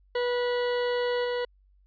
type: tone with level steps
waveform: 40% pulse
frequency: 488.4 Hz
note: B4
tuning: 19 cents flat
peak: -24 / -26 dBFS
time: 0.15-1.45 s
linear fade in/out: 5 ms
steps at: 1.24 s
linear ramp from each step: 10 ms
effects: added 48 Hz sine -58 dBFS peak until 1.86 s + resampled to 11025 Hz